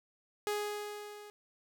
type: tone with level ramp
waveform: sawtooth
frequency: 415.9 Hz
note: G#4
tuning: 2 cents sharp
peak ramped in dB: -27 to -45 dBFS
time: 0.47-1.3 s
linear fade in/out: 0 ms
effects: none